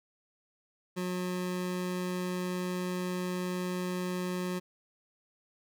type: tone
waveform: 25% pulse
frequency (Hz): 181.1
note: F#3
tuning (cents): -37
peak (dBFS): -28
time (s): 0.96-4.6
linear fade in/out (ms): 20
effects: none